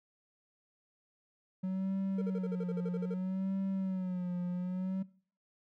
triangle tone with vibrato, 185.3 Hz, F#3, 3 cents sharp, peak -30 dBFS, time 1.63-5.03 s, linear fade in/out 10 ms, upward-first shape sine, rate 0.63 Hz, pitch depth 74 cents each way
triangle tone bursts, 457.9 Hz, A#4, 31 cents flat, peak -34 dBFS, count 12, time 2.18-3.142 s, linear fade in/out 5 ms, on 38 ms, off 46 ms
effects noise-tail reverb RT60 0.5 s tail -21 dB re dry

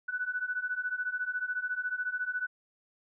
sine beating tone pair, 1480 / 1494 Hz, F#6 / F#6, 0 / +16 cents, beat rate 14 Hz, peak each -35 / -33 dBFS, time 0.08-2.47 s, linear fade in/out 10 ms, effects none

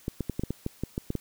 clicks, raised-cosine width 3 ms, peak -16 dBFS, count 11, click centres 0.081 / 0.207 / 0.297 / 0.395 / 0.436 / 0.506 / 0.664 / 0.836 / 0.979 / 1.104 / 1.153 s, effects white hiss -56 dBFS RMS until 1.2 s

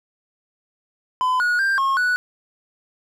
triangle tone with pitch steps, 1013 / 1453 / 1584 / 1082 / 1477 Hz, B5 / F#6 / G6 / C#6 / F#6, +44 / -32 / +18 / -42 / -3 cents, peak -15 dBFS, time 1.21-2.16 s, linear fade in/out 0 ms, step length 190 ms, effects none

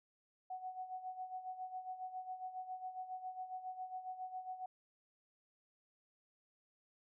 sine tone with tremolo, 743 Hz, F#5, 7 cents sharp, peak -40 dBFS, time 0.5-4.66 s, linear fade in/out 5 ms, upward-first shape sine, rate 7.3 Hz, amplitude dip 70%, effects none

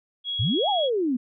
sine tone, 3322 Hz, G#7, in tune, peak -26 dBFS, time 0.24-0.9 s, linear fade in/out 50 ms
sine exponential two-way sweep, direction up then down, 91 to 860 to 235.1 Hz, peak -21 dBFS, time 0.39-1.17 s, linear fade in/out 10 ms, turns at 0.69 s
effects none

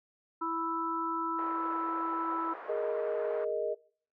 harmonic tone, 329.6 Hz, E4, in tune, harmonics 1 / 3 / 4, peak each -37 / -35 / -34 dBFS, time 0.41-2.54 s, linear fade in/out 10 ms
white band-pass noise, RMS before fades -45 dBFS, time 1.38-3.45 s, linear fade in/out 10 ms, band 410 to 1400 Hz, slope 24 dB/octave
sine chord, Ab suspended second, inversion none, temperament equal, 415.3 / 466.2 / 622.3 Hz, Ab4 / Bb4 / Eb5, 0 / 0 / 0 cents, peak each -35 / -34 / -33 dBFS, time 2.68-3.75 s, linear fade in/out 20 ms
effects noise-tail reverb RT60 0.5 s tail -23 dB re dry

